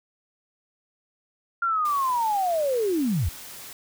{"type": "linear sweep", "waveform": "sine", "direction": "down", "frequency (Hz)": [1400, 63.5], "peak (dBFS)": -21, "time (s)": [1.62, 3.29], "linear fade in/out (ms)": 5}
{"type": "noise", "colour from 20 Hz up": "white", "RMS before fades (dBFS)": -41, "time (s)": [1.85, 3.73], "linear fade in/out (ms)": 2}
{"effects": []}